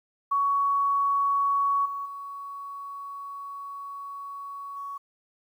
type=tone with level steps; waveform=sine; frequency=1120 Hz; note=C#6; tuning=18 cents sharp; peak=-21 / -30 / -35 / -33 dBFS; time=0.31-4.98 s; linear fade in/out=10 ms; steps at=1.85 / 2.05 / 4.76 s; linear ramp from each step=10 ms; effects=10-bit